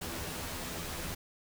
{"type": "noise with comb filter", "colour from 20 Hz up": "pink", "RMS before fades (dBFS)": -39, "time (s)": [0.01, 1.15], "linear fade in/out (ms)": 10, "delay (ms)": 12, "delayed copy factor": 0.6, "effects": []}